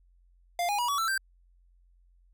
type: tone with pitch steps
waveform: square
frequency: 698.5 / 821.1 / 965.3 / 1134.7 / 1333.9 / 1568.1 Hz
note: F5 / G#5 / B5 / C#6 / E6 / G6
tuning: 0 / -20 / -40 / +40 / +20 / 0 cents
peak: -27 dBFS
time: 0.59-1.178 s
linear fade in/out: 2 ms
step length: 98 ms
effects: added 44 Hz sine -59 dBFS peak until 2.33 s